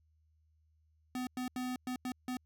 square tone bursts at uneven times, 252.1 Hz, B3, 36 cents sharp, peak -36 dBFS, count 6, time 1.15-1.27 / 1.37-1.48 / 1.56-1.76 / 1.87-1.96 / 2.05-2.12 / 2.28-2.37 s, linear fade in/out 2 ms, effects added 78 Hz sine -68 dBFS peak until 2.45 s

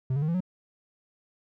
triangle tone with pitch steps, 129.9 / 141.66 / 154.48 / 168.46 / 183.71 Hz, C3 / C#3 / D#3 / E3 / F#3, -12 / +38 / -12 / +38 / -12 cents, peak -22 dBFS, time 0.1-0.405 s, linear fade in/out 5 ms, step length 61 ms, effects none

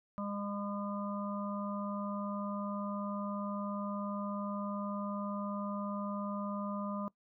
harmonic tone, 202.8 Hz, G#3, 41 cents flat, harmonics 1 / 3 / 5 / 6, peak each -37 / -43 / -45 / -44 dBFS, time 0.18-7.08 s, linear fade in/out 0 ms, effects noise-tail reverb RT60 0.1 s tail -21 dB re dry

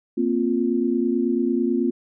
sine chord, Bb suspended second, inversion none, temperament just, 233.1 / 262.2 / 349.6 Hz, Bb3 / C4 / F4, 0 / +4 / +2 cents, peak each -23 dBFS, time 0.17-1.91 s, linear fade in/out 10 ms, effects none

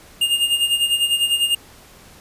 square tone with tremolo, 2826 Hz, F7, 20 cents sharp, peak -14 dBFS, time 0.21-1.55 s, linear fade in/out 5 ms, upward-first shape sine, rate 10 Hz, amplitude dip 70%, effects pink hiss -46 dBFS RMS until 2.2 s + resampled to 32000 Hz

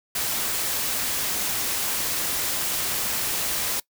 white noise, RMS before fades -26 dBFS, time 0.15-3.8 s, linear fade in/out 5 ms, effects noise-tail reverb RT60 0.1 s tail -22 dB re dry

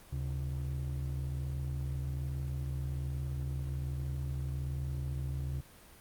triangle ring-modulated tone, 103 Hz, G#2, 14 cents flat, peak -28 dBFS, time 0.12-5.61 s, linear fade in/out 10 ms, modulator 30.6 Hz, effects pink hiss -56 dBFS RMS until 6 s + Opus 32 kbps

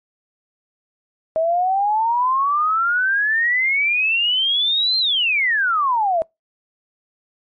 sine exponential two-way sweep, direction up then down, 633 to 4186 to 633 Hz, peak -15 dBFS, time 1.36-6.22 s, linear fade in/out 0 ms, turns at 4.98 s, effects noise-tail reverb RT60 0.2 s tail -26 dB re dry + MP3 48 kbps

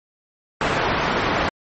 white low-pass noise, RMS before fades -21 dBFS, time 0.61-1.49 s, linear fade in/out 2 ms, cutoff 1500 Hz, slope 12 dB/octave, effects MP3 32 kbps

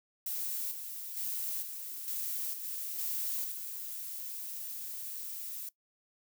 violet noise with tremolo, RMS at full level -36 dBFS, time 0.26-3.52 s, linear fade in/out 5 ms, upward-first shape square, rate 1.1 Hz, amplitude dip 50%
violet noise, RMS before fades -41 dBFS, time 2.63-5.69 s, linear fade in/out 5 ms
effects noise-tail reverb RT60 0.1 s tail -19 dB re dry

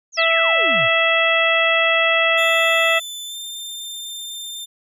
sine exponential sweep, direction down, 6860 to 97.2 Hz, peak -28 dBFS, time 0.12-0.89 s, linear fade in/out 50 ms
harmonic tone, 659.3 Hz, E5, in tune, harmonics 1 / 2 / 3 / 4 / 5, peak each -20 / -22 / -19 / -19 / -23 dBFS, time 0.17-3 s, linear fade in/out 20 ms
sawtooth tone with pitch glide, 3520 to 3592 Hz, A7 to A7, 0 to +35 cents, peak -26 dBFS, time 2.37-4.66 s, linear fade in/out 20 ms, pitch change +35 cents, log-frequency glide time 3.26-3.36 s
effects none

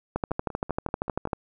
two click trains, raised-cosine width 1 ms, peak -12 / -23 dBFS, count 16 / 6, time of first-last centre 0.16-1.332 / 0.31-1.273 s, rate 12.8 / 5.19 Hz, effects none

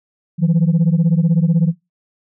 sine beating tone pair, 160.3 / 176.3 Hz, E3 / F3, -48 / +17 cents, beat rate 16 Hz, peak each -12 dBFS, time 0.38-1.73 s, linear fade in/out 50 ms, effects noise-tail reverb RT60 0.2 s tail -19 dB re dry + tanh soft clip ceiling -8 dBFS

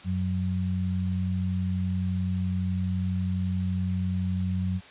sine tone pair together, 92.5 / 184.41 Hz, F#2 / F#3, 0 / -6 cents, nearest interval octave, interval 1194 cents, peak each -27 / -28 dBFS, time 0.04-4.81 s, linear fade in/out 50 ms, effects white hiss -48 dBFS RMS until 4.9 s + resampled to 8000 Hz

